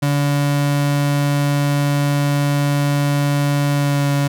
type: tone with pitch glide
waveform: 35% pulse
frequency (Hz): 143.5 to 141.85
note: D3 to C#3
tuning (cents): -40 to +40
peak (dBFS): -13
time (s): 0.02-4.28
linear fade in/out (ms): 10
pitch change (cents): -20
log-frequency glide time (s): 3.74-4.08
effects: none